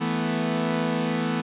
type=chord; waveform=sawtooth; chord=E suspended fourth; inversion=none; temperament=equal; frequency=164.81 / 220 / 246.9 Hz; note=E3 / A3 / B3; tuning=0 / 0 / 0 cents; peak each=-24 / -24 / -23 dBFS; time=0-1.42 s; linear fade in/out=20 ms; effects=resampled to 8000 Hz